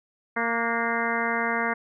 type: harmonic tone with a mistuned harmonic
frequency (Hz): 231.4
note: A#3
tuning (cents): -13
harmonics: 1 / 2 / 3 / 4 / 5 / 6 / 7 / 8 / 9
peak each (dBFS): -32 / -32 / -32 / -32 / -32 / -32 / -32 / -32 / -32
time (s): 0.36-1.74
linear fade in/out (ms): 10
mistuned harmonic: 6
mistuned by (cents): +47
effects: none